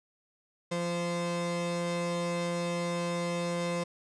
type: tone pair together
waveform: 35% pulse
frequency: 172.86 / 518 Hz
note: F3 / C5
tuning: -17 / -17 cents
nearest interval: octave + perfect fifth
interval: 1900 cents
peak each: -31 / -31 dBFS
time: 0.71-3.84 s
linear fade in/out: 10 ms
effects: resampled to 22050 Hz